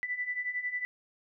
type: beating tone pair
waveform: sine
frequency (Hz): 1975.5 / 1986.5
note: B6 / B6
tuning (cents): 0 / +10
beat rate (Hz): 11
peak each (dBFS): -37 / -33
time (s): 0.03-0.85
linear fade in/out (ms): 0
effects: none